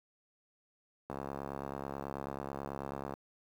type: click train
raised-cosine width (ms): 1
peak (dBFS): -25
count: 142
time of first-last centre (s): 1.1-3.138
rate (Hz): 69.2
effects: high-pass 80 Hz 12 dB/octave + 9-bit